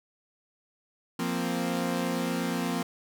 sawtooth chord, F suspended fourth, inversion none, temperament equal, 174.61 / 233.1 / 261.6 Hz, F3 / Bb3 / C4, 0 / 0 / 0 cents, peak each -28 dBFS, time 1.19-2.83 s, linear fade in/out 5 ms, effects none

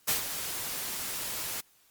white noise with ADSR envelope, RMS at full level -26 dBFS, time 0.07-1.61 s, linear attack 21 ms, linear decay 120 ms, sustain -9 dB, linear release 8 ms, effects white hiss -64 dBFS RMS until 1.9 s + Opus 48 kbps

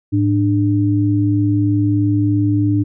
sine tone pair together, 106.7 / 297.1 Hz, G#2 / D4, +47 / +20 cents, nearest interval octave + tritone, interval 1773 cents, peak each -15 dBFS, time 0.12-2.84 s, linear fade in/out 20 ms, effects none

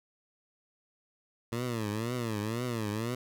15% pulse tone with vibrato, 113.7 Hz, A#2, 43 cents flat, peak -25 dBFS, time 1.52-3.15 s, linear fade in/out 5 ms, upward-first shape triangle, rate 2 Hz, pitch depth 190 cents each way, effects none

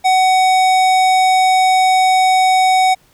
sine tone with hard clipping, 750 Hz, F#5, 23 cents sharp, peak -11 dBFS, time 0.04-2.95 s, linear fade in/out 20 ms, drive 17 dB, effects pink hiss -53 dBFS RMS until 3.13 s

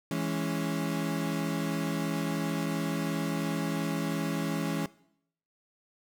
35% pulse chord, C# minor, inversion first, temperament equal, 164.81 / 207.7 / 277.2 Hz, E3 / G#3 / C#4, 0 / 0 / 0 cents, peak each -31 / -33 / -32 dBFS, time 0.11-4.86 s, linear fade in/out 2 ms, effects noise-tail reverb RT60 0.7 s tail -20 dB re dry

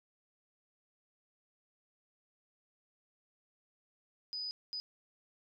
sine tone bursts at uneven times, 4978 Hz, D#8, in tune, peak -37 dBFS, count 2, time 4.33-4.51 / 4.73-4.8 s, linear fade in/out 0 ms, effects none

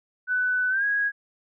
sine tone with pitch glide, 1497 to 1651.5 Hz, F#6 to G#6, +20 to -10 cents, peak -21 dBFS, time 0.27-1.12 s, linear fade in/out 50 ms, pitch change +170 cents, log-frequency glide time 0.69-0.85 s, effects none

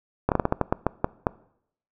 slowing click train, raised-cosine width 1 ms, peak -6 dBFS, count 11, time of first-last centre 0.29-1.268 s, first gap 28 ms, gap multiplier 1.26, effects noise-tail reverb RT60 0.7 s tail -21 dB re dry

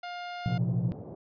sawtooth tone, 707 Hz, F5, 21 cents sharp, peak -32 dBFS, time 0.03-0.58 s, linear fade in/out 5 ms
sine chord, Bb suspended second, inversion none, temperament equal with one note detuned, 116.54 / 129.09 / 174.61 Hz, Bb2 / C3 / F3, 0 / -23 / 0 cents, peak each -30 dBFS, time 0.46-0.92 s, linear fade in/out 0 ms
pink band-pass noise, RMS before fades -43 dBFS, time 0.47-1.15 s, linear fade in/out 5 ms, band 100 to 650 Hz, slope 24 dB/octave
effects resampled to 11025 Hz

